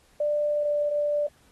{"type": "tone with pitch glide", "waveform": "sine", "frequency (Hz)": [592, 588.3], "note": ["D5", "D5"], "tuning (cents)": [14, 3], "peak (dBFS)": -22, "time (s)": [0.2, 1.27], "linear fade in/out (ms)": 5, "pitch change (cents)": -11, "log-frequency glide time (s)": [0.54, 0.7], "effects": ["pink hiss -61 dBFS RMS until 1.51 s", "AAC 32 kbps"]}